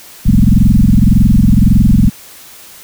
sine tone with frequency modulation, 116.3 Hz, A#2, 4 cents flat, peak -4 dBFS, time 0.25-2.1 s, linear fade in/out 20 ms, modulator 21.8 Hz, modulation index 5.3, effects white hiss -36 dBFS RMS until 2.83 s

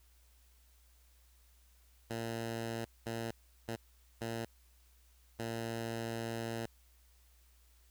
10% pulse tone bursts at uneven times, 114.8 Hz, A#2, 26 cents flat, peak -29 dBFS, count 5, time 2.1-2.85 / 3.06-3.31 / 3.68-3.76 / 4.21-4.45 / 5.39-6.66 s, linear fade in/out 5 ms, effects added 60 Hz sine -63 dBFS peak until 7.9 s + white hiss -70 dBFS RMS until 7.9 s

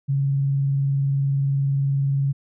sine tone with vibrato, 138.5 Hz, C#3, 1 cent flat, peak -18 dBFS, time 0.08-2.33 s, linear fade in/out 20 ms, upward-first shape triangle, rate 20 Hz, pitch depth 59 cents each way, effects none

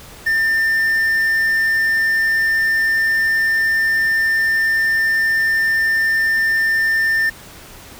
triangle tone with quantisation, 1795 Hz, A6, 34 cents sharp, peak -12 dBFS, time 0.26-7.3 s, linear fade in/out 10 ms, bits 6, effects pink hiss -39 dBFS RMS until 7.99 s

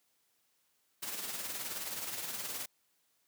white noise with tremolo, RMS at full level -38 dBFS, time 1.02-2.66 s, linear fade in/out 10 ms, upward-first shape sine, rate 19 Hz, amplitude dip 45%, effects white hiss -75 dBFS RMS until 3.27 s + high-pass 100 Hz 12 dB/octave

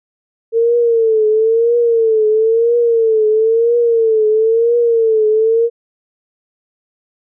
sine tone with vibrato, 452 Hz, A4, 47 cents sharp, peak -9 dBFS, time 0.52-5.7 s, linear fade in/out 50 ms, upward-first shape triangle, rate 1 Hz, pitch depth 100 cents each way, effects none

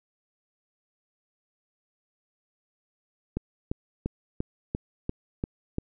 click train, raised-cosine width 3 ms, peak -15 dBFS, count 8, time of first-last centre 3.37-5.784 s, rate 2.9 Hz, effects none

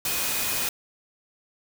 sine tone in noise, 2489 Hz, D#7, in tune, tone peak -36 dBFS, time 0.06-0.68 s, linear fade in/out 2 ms, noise white, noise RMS -27 dBFS, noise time 0.05-0.69 s, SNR -12 dB, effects none

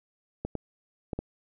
clicks, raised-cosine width 2 ms, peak -18 dBFS, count 4, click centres 0.45 / 0.553 / 1.132 / 1.19 s, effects none

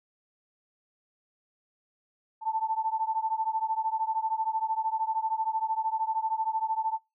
sine beating tone pair, 880 / 893 Hz, A5 / A5, 0 / +25 cents, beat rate 13 Hz, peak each -29 / -30 dBFS, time 2.41-6.99 s, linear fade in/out 50 ms, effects noise-tail reverb RT60 0.2 s tail -19 dB re dry

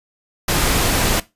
pink noise, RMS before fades -17 dBFS, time 0.48-1.2 s, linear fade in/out 5 ms, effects noise-tail reverb RT60 0.2 s tail -17 dB re dry + resampled to 32000 Hz

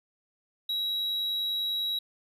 triangle tone, 3870 Hz, B7, 36 cents flat, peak -26 dBFS, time 0.69-1.99 s, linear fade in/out 5 ms, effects resampled to 32000 Hz

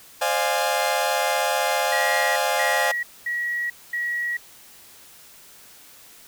sawtooth chord, D half-diminished seventh, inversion third, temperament equal with one note detuned, 523.3 / 598.6 / 698.5 / 830.6 Hz, C5 / D5 / F5 / Ab5, 0 / +33 / 0 / 0 cents, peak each -23 / -23 / -22 / -21 dBFS, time 0.21-2.92 s, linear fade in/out 10 ms
sine tone bursts, 1915 Hz, A#6, 46 cents sharp, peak -23 dBFS, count 4, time 1.92-4.37 s, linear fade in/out 5 ms, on 440 ms, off 230 ms
effects white hiss -48 dBFS RMS until 6.27 s

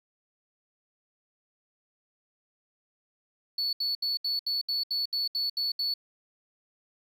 sine tone bursts, 4435 Hz, C#8, in tune, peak -24 dBFS, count 11, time 3.58-5.94 s, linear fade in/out 5 ms, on 150 ms, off 71 ms, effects tanh soft clip ceiling -25 dBFS + 10-bit

